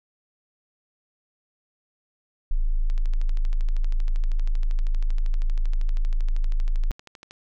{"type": "tone", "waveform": "sine", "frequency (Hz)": 27, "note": "A0", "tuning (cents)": -32, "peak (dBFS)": -18, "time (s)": [2.51, 6.91], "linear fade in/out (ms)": 0}
{"type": "click train", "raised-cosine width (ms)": 0.2, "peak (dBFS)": -26, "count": 57, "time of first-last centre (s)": [2.9, 7.309], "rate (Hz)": 12.7}
{"effects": []}